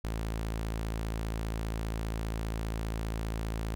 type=tone; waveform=sawtooth; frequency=55 Hz; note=A1; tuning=in tune; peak=-28 dBFS; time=0.04-3.75 s; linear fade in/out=0 ms; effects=none